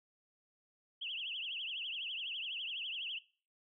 sine tone with vibrato, 2960 Hz, F#7, in tune, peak -38 dBFS, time 1.01-3.19 s, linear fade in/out 10 ms, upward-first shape triangle, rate 12 Hz, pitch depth 230 cents each way, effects noise-tail reverb RT60 0.4 s tail -20 dB re dry

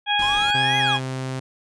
harmonic tone, 826 Hz, G#5, 10 cents flat, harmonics 1 / 2 / 3 / 4, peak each -22 / -25 / -26 / -22 dBFS, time 0.06-1 s, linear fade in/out 50 ms
pink noise, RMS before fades -35 dBFS, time 0.19-0.51 s, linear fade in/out 2 ms
square exponential two-way sweep, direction up then down, 1008 to 2093 to 1008 Hz, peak -30 dBFS, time 0.22-0.97 s, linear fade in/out 2 ms, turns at 0.78 s
sawtooth tone, 130.81 Hz, C3, in tune, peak -22 dBFS, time 0.54-1.4 s, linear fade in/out 10 ms
effects resampled to 22050 Hz

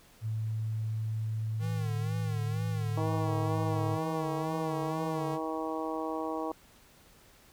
sine tone with pitch glide, 110 to 108.17 Hz, A2 to A2, 0 to -29 cents, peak -30 dBFS, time 0.21-3.99 s, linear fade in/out 50 ms, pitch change -29 cents, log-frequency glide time 2.07-3.22 s
square tone with vibrato, 155.56 Hz, D#3, in tune, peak -36 dBFS, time 1.59-5.39 s, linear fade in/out 50 ms, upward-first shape sine, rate 2.1 Hz, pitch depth 99 cents each way
harmonic tone, 159.1 Hz, D#3, 39 cents sharp, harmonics 2 / 3 / 4 / 5 / 6 / 7, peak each -36 / -38 / -39 / -40 / -41 / -41 dBFS, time 2.97-6.52 s, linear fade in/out 5 ms
effects pink hiss -59 dBFS RMS until 7.52 s

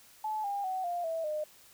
sine tone with pitch steps, 862 / 804.3 / 750.4 / 700.2 / 653.3 / 609.5 Hz, A5 / G5 / F#5 / F5 / E5 / D#5, -36 / +44 / +24 / +4 / -16 / -36 cents, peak -31 dBFS, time 0.24-1.44 s, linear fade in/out 5 ms, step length 200 ms, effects white hiss -58 dBFS RMS until 1.73 s

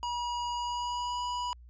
square tone with pitch glide, 963 to 979.3 Hz, B5 to B5, -44 to -15 cents, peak -32 dBFS, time 0.03-1.53 s, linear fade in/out 0 ms, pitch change +29 cents, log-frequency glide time 0.56-1.23 s, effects added 60 Hz sine -49 dBFS peak until 1.69 s + resampled to 16000 Hz

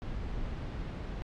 brown noise, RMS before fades -37 dBFS, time 0.02-1.22 s, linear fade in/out 0 ms, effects low-pass 4000 Hz 12 dB/octave + AAC 64 kbps

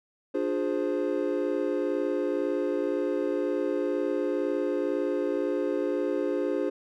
triangle chord, D half-diminished seventh, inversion none, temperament equal with one note detuned, 293.7 / 353.3 / 415.3 / 523.3 Hz, D4 / F4 / Ab4 / C5, 0 / +20 / 0 / 0 cents, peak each -29 dBFS, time 0.34-6.7 s, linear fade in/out 10 ms, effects none

